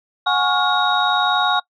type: tone cluster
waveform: sine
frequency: 729 / 830 / 1107 / 1416 / 3777 Hz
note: F#5 / G#5 / C#6 / F6 / A#7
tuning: -26 / -1 / -3 / +23 / +22 cents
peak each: -21 dBFS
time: 0.26-1.6 s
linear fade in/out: 10 ms
effects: noise-tail reverb RT60 0.1 s tail -23 dB re dry + tanh soft clip ceiling -4 dBFS